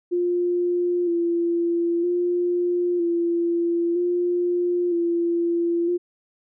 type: tone with vibrato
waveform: sine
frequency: 346.7 Hz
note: F4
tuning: 13 cents flat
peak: -19 dBFS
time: 0.11-5.98 s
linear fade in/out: 20 ms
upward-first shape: square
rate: 0.52 Hz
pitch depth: 28 cents each way
effects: none